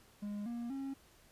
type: tone with pitch steps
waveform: triangle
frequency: 205.9 / 236.5 / 271.7 Hz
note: G#3 / A#3 / C#4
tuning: -15 / +25 / -35 cents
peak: -36 dBFS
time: 0.22-0.94 s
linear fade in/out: 10 ms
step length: 240 ms
effects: pink hiss -64 dBFS RMS until 1.31 s + resampled to 32000 Hz